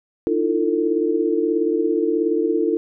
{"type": "tone cluster", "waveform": "sine", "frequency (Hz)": [305.1, 326.6, 343.6, 447.7], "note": ["D#4", "E4", "F4", "A4"], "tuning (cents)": [-34, -16, -28, 30], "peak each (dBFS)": [-23, -27, -21, -21], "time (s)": [0.27, 2.77], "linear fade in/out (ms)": 0, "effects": []}